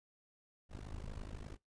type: noise with amplitude modulation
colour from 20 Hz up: brown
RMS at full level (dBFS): -42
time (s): 0.69-1.58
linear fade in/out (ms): 50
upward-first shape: sine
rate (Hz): 51.9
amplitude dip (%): 95
effects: noise-tail reverb RT60 0.2 s tail -24 dB re dry + resampled to 22050 Hz